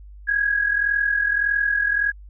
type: tone pair together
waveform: sine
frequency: 1619.5 / 1661.2 Hz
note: G#6 / G#6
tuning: -44 / 0 cents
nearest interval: unison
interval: 44 cents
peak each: -24 / -19 dBFS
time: 0.27-2.12 s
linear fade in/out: 20 ms
effects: added 50 Hz sine -39 dBFS peak until 2.29 s